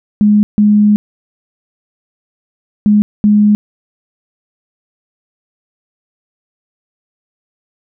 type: tone bursts at uneven times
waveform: sine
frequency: 208.7 Hz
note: G#3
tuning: 9 cents sharp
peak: -5 dBFS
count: 4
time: 0.21-0.43 / 0.58-0.96 / 2.86-3.02 / 3.24-3.55 s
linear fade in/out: 0 ms
effects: none